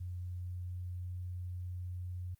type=tone with pitch glide; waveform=sine; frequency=89.5 to 90.07 Hz; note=F2 to F#2; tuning=+43 to -46 cents; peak=-38 dBFS; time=0-2.35 s; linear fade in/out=10 ms; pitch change=+11 cents; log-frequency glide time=0.22-1.98 s; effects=white hiss -75 dBFS RMS until 2.39 s + Opus 48 kbps